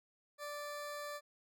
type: tone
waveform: 20% pulse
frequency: 586 Hz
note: D5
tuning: 4 cents flat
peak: -37 dBFS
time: 0.38-1.21 s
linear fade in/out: 50 ms
effects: none